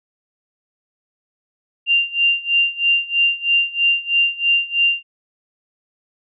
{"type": "tone with tremolo", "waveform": "sine", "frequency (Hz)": 2784, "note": "F7", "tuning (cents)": -6, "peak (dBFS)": -11, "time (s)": [1.86, 5.03], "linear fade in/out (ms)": 50, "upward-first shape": "sine", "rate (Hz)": 3.1, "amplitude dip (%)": 90, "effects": []}